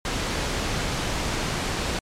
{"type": "noise", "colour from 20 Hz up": "pink", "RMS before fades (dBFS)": -26, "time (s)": [0.05, 1.99], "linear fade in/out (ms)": 2, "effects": ["low-pass 7000 Hz 12 dB/octave", "MP3 96 kbps"]}